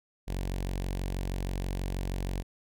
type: tone with notch filter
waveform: sawtooth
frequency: 46.25 Hz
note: F#1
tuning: in tune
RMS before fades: -33 dBFS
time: 0.27-2.43 s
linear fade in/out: 20 ms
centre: 1300 Hz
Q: 1.8
effects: none